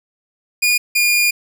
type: tone pair in turn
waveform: sawtooth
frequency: 2441 / 2424 Hz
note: D#7 / D#7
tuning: -34 / -46 cents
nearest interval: unison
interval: 12 cents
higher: first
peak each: -9 dBFS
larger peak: neither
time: 0.62-0.78 / 0.95-1.31 s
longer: second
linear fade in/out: 10 ms
effects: none